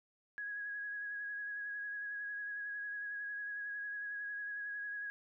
sine tone with vibrato, 1661.2 Hz, G#6, in tune, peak -39 dBFS, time 0.38-5.1 s, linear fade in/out 0 ms, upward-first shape sine, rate 11 Hz, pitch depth 22 cents each way, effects none

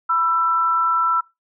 sine tone pair together, 987.8 / 1334.7 Hz, B5 / E6, 0 / +21 cents, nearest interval perfect fourth, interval 521 cents, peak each -24 / -16 dBFS, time 0.09-1.21 s, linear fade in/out 10 ms, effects noise-tail reverb RT60 0.2 s tail -20 dB re dry

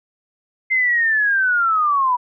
sine linear sweep, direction down, 2093 to 965 Hz, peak -14 dBFS, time 0.7-2.17 s, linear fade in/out 20 ms, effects none

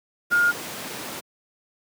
sine tone in noise, 1419 Hz, F6, 27 cents sharp, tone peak -16 dBFS, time 0.31-0.52 s, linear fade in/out 20 ms, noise pink, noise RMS -33 dBFS, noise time 0.3-1.21 s, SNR +14 dB, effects high-pass 200 Hz 12 dB/octave

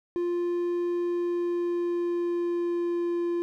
triangle tone with pitch glide, 349.2 to 345.2 Hz, F4 to F4, 0 to -20 cents, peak -23 dBFS, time 0.16-3.42 s, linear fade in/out 0 ms, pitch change -20 cents, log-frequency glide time 1.01-3.29 s, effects none

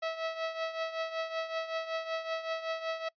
sawtooth tone with tremolo, 650 Hz, E5, 24 cents flat, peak -26 dBFS, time 0.02-3.09 s, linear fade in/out 10 ms, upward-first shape triangle, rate 5.3 Hz, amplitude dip 75%, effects noise-tail reverb RT60 0.1 s tail -24 dB re dry + resampled to 11025 Hz

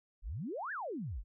sine exponential two-way sweep, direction up then down, 36.71 to 1816 to 36.71 Hz, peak -37 dBFS, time 0.22-1.24 s, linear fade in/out 50 ms, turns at 0.72 s, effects none

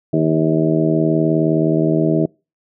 harmonic tone with a mistuned harmonic, 79.2 Hz, D#2, 31 cents sharp, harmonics 2 / 3 / 4 / 5 / 6 / 7 / 8, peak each -18 / -23 / -17 / -21 / -29 / -28 / -22 dBFS, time 0.13-2.26 s, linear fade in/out 5 ms, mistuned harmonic 8, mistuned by +18 cents, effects noise-tail reverb RT60 0.3 s tail -26 dB re dry

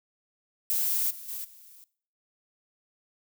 violet noise with level steps, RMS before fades -27 / -43 / -36 / -52 dBFS, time 0.7-1.84 s, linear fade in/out 0 ms, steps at 1.1 / 1.28 / 1.44 s, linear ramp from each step 10 ms, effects noise-tail reverb RT60 0.5 s tail -20 dB re dry

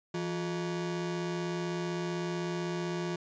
40% pulse ring-modulated tone, 261.2 Hz, C4, 3 cents flat, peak -28 dBFS, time 0.14-3.16 s, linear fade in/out 5 ms, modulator 92.7 Hz, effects resampled to 16000 Hz

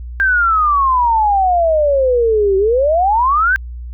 sine exponential two-way sweep, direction down then up, 1600 to 379.4 to 1600 Hz, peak -10 dBFS, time 0.2-3.56 s, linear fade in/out 0 ms, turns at 2.57 s, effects added 60 Hz sine -25 dBFS peak until 3.93 s

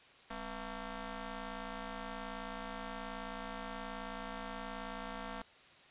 10% pulse ring-modulated tone, 230.7 Hz, A#3, 18 cents flat, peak -30 dBFS, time 0.3-5.42 s, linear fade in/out 5 ms, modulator 432 Hz, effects white hiss -60 dBFS RMS until 5.9 s + resampled to 8000 Hz

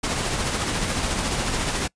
pink noise with tremolo, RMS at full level -23 dBFS, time 0.03-1.88 s, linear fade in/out 10 ms, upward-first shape triangle, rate 14 Hz, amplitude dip 40%, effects noise-tail reverb RT60 0.1 s tail -24 dB re dry + resampled to 22050 Hz

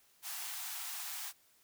white high-pass noise, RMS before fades -42 dBFS, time 0.22-1.33 s, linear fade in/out 50 ms, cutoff 690 Hz, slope 96 dB/octave, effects white hiss -68 dBFS RMS until 1.63 s

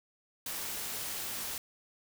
white noise, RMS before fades -38 dBFS, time 0.46-1.58 s, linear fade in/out 2 ms, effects none

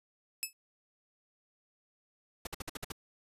5% pulse tone with exponential decay, 2600 Hz, E7, 24 cents flat, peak -20 dBFS, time 0.43-0.53 s, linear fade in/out 0 ms, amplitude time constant 21 ms
pink noise bursts, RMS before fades -39 dBFS, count 7, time 2.45-2.921 s, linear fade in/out 5 ms, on 21 ms, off 54 ms
effects resampled to 32000 Hz

